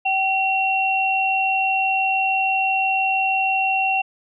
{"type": "tone pair together", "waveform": "sine", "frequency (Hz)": [768.1, 2733], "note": ["G5", "F7"], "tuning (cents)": [-35, -38], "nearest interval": "octave + minor seventh", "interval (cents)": 2197, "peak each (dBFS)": -20, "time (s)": [0.05, 4.02], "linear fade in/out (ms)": 10, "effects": []}